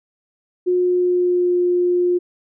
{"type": "tone with pitch glide", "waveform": "sine", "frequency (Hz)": [360.5, 355.3], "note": ["F#4", "F4"], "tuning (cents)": [-45, 30], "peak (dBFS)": -14, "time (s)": [0.66, 2.19], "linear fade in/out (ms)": 20, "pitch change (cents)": -25, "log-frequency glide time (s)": [0.78, 1.56], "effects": []}